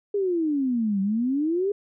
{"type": "exponential two-way sweep", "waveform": "sine", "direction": "down then up", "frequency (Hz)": [415.3, 190.5, 415.3], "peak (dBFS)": -21, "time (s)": [0.14, 1.72], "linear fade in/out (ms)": 5, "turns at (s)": 1.01, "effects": []}